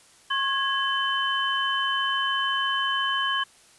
sine tone cluster, 1083 / 1657 / 3047 Hz, C#6 / G#6 / G7, -41 / -4 / -50 cents, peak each -27 dBFS, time 0.3-3.44 s, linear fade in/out 10 ms, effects white hiss -55 dBFS RMS until 3.78 s + resampled to 24000 Hz

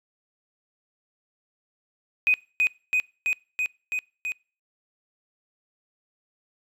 triangle tone with echo, 2500 Hz, D#7, 8 cents sharp, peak -13 dBFS, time 2.27-2.34 s, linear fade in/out 0 ms, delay 330 ms, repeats 6, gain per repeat -2 dB, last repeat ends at 4.32 s, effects noise-tail reverb RT60 0.4 s tail -26 dB re dry + tanh soft clip ceiling -15 dBFS

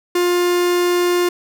45% pulse tone, 353.5 Hz, F4, 21 cents sharp, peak -14 dBFS, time 0.15-1.29 s, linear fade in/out 5 ms, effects none

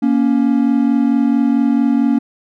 triangle tone pair together, 235.5 / 280 Hz, A#3 / C#4, +18 / +18 cents, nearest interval minor third, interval 300 cents, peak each -12 / -12 dBFS, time 0.02-2.19 s, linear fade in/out 10 ms, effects none

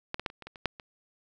clicks, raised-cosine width 0.3 ms, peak -15 / -19 / -14 / -30 / -28 / -26 / -30 / -10 / -27 dBFS, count 9, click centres 0.144 / 0.196 / 0.262 / 0.301 / 0.423 / 0.47 / 0.558 / 0.657 / 0.798 s, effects none

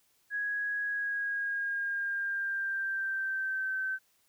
sine tone with pitch glide, 1661.2 to 1541 Hz, G#6 to G6, 0 to -30 cents, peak -30 dBFS, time 0.3-3.99 s, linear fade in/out 50 ms, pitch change -130 cents, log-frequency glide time 0.83-3.75 s, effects white hiss -70 dBFS RMS until 4.28 s

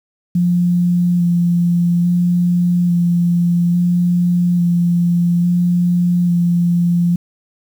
sine tone with vibrato, 174.61 Hz, F3, in tune, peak -11 dBFS, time 0.35-7.16 s, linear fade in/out 5 ms, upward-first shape square, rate 0.59 Hz, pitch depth 13 cents each way, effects 7-bit

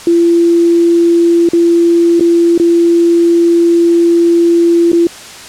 sine tone with dropouts, 340 Hz, F4, 46 cents flat, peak -5 dBFS, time 0.07-5.07 s, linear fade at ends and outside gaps 2 ms, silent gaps 1.489-1.533 / 2.197-2.207 / 2.578-2.598 / 4.918-4.93 s, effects white hiss -30 dBFS RMS until 5.48 s + low-pass 8000 Hz 12 dB/octave

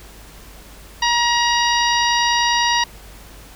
harmonic tone, 950 Hz, A#5, 33 cents sharp, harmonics 1 / 2 / 3 / 4 / 5 / 6, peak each -18 / -21 / -23 / -24 / -25 / -26 dBFS, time 1.02-2.84 s, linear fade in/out 5 ms, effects added 50 Hz sine -41 dBFS peak until 3.55 s + pink hiss -43 dBFS RMS until 3.55 s

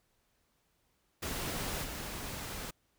pink noise with level steps, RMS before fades -37 / -41 dBFS, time 1.22-2.71 s, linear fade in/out 10 ms, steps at 1.83 s, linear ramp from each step 20 ms, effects pink hiss -75 dBFS RMS until 2.98 s

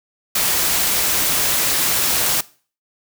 white noise, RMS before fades -18 dBFS, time 0.35-2.41 s, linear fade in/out 5 ms, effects noise-tail reverb RT60 0.4 s tail -20 dB re dry

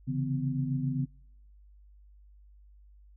sine tone cluster, 133.4 / 140.9 / 165.6 / 253.4 Hz, C3 / C#3 / E3 / B3, +34 / +29 / +8 / +45 cents, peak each -36 / -30 / -38 / -33 dBFS, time 0.07-1.06 s, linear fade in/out 20 ms, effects noise-tail reverb RT60 0.8 s tail -26 dB re dry + added 50 Hz sine -53 dBFS peak until 3.16 s

